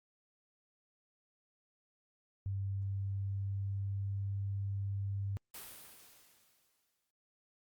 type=tone with pitch glide; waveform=sine; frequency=98 to 99.08 Hz; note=G2 to G2; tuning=0 to +19 cents; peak=-34 dBFS; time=2.46-5.37 s; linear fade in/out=0 ms; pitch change=+19 cents; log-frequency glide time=2.67-4.33 s
type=noise with exponential decay; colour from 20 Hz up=white; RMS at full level=-46 dBFS; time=5.54-7.11 s; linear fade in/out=5 ms; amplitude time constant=340 ms
effects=Opus 48 kbps